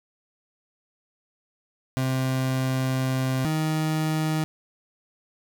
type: tone pair in turn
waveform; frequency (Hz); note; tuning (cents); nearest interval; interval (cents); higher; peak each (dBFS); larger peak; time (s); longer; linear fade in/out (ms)
30% pulse; 130.81 / 156.45; C3 / D#3; 0 / +10; minor third; 310; second; -20; neither; 1.97-3.45 / 3.45-4.44; first; 0
effects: none